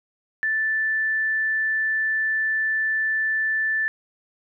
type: tone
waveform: sine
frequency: 1760 Hz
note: A6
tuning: in tune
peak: -20 dBFS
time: 0.43-3.88 s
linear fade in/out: 0 ms
effects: none